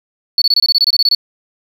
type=tone bursts; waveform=triangle; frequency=4442 Hz; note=C#8; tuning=3 cents sharp; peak=-5 dBFS; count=13; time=0.38-1.149 s; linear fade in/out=2 ms; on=37 ms; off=24 ms; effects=tanh soft clip ceiling -5 dBFS